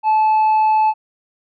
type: tone with tanh clipping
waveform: triangle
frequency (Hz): 867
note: A5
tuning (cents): -26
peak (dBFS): -12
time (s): 0.03-0.94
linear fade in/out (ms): 50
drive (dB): 7
effects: none